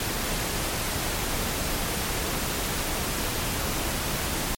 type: noise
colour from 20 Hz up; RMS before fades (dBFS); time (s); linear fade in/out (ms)
pink; -28; 0-4.55; 2
effects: MP3 64 kbps